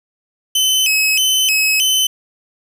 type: tone with vibrato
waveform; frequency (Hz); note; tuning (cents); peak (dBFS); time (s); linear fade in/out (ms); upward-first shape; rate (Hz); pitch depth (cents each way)
sawtooth; 2794; F7; 0; -9; 0.55-2.07; 5; square; 1.6; 150
effects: none